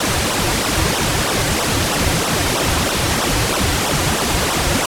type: noise with flanger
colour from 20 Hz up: pink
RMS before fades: -17 dBFS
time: 0-4.86 s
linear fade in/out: 5 ms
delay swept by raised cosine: 0.43 to 4.83 ms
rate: 3.1 Hz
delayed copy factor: -0.85
effects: low-pass 11000 Hz 12 dB/octave